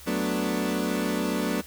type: chord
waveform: 30% pulse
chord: B minor seventh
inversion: second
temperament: equal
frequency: 185 / 220 / 246.9 / 293.7 Hz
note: F#3 / A3 / B3 / D4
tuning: 0 / 0 / 0 / 0 cents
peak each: -28 dBFS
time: 0.06-1.62 s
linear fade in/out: 20 ms
effects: added 72 Hz sine -49 dBFS peak until 1.66 s + white hiss -47 dBFS RMS until 1.66 s